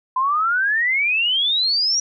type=exponential sweep; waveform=sine; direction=up; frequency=1008 to 5790 Hz; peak=-16 dBFS; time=0.16-2 s; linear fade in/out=5 ms; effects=none